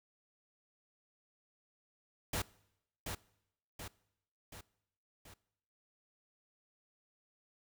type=noise with echo; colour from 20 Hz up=pink; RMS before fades=-36 dBFS; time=2.33-2.42 s; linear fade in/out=5 ms; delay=730 ms; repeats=4; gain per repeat=-5 dB; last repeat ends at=5.34 s; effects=noise-tail reverb RT60 0.8 s tail -22 dB re dry